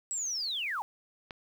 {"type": "linear sweep", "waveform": "sine", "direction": "down", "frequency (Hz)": [7902, 768], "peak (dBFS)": -31, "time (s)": [0.11, 0.82], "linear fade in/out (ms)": 0}
{"type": "click", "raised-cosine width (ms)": 0.3, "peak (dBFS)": -24, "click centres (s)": 1.308}
{"effects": ["9-bit"]}